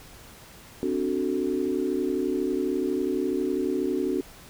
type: chord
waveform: sine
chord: D dominant seventh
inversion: third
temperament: equal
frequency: 261.6 / 293.7 / 370 / 440 Hz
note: C4 / D4 / F#4 / A4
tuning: 0 / 0 / 0 / 0 cents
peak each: -30 / -29 / -27 / -33 dBFS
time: 0.83-4.21 s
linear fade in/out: 0 ms
effects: pink hiss -48 dBFS RMS until 4.49 s